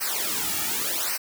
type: noise with flanger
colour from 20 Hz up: white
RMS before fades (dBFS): -27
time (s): 0-1.18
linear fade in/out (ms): 20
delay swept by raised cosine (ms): 0.28 to 1.98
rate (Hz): 0.88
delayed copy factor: -1
effects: none